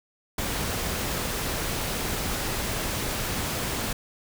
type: noise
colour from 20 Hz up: pink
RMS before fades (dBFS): -29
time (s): 0.38-3.93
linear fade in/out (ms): 5
effects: none